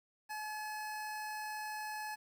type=tone; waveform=25% pulse; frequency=854 Hz; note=G#5; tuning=48 cents sharp; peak=-36 dBFS; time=0.29-2.16 s; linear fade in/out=20 ms; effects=11-bit